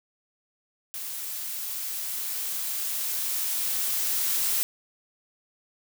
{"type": "noise with level ramp", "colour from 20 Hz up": "blue", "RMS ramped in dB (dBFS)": [-35, -25], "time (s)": [0.94, 4.63], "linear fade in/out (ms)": 0, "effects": []}